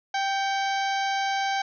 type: harmonic tone with a mistuned harmonic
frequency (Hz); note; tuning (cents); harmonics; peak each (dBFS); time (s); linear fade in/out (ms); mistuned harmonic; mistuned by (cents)
784; G5; 0; 1 / 2 / 3 / 4 / 5 / 6 / 7 / 8; -25 / -31 / -35 / -37 / -39 / -41 / -42 / -43; 0.14-1.62; 5; 3; -67
effects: none